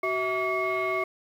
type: tone cluster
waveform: sine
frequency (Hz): 375.1 / 651 / 1142 / 2170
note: F#4 / E5 / D6 / C#7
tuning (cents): +24 / -22 / -49 / -37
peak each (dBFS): -29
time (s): 0.03-1.04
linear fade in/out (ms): 5
effects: tanh soft clip ceiling -19 dBFS + 9-bit